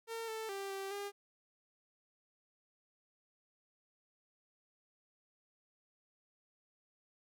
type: tone with pitch steps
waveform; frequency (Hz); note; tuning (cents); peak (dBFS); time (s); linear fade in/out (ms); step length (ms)
sawtooth; 455.5 / 442.3 / 393.5 / 389.9 / 403.7; A#4 / A4 / G4 / G4 / G#4; -40 / +9 / +7 / -9 / -49; -36; 0.07-1.12; 50; 210
effects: none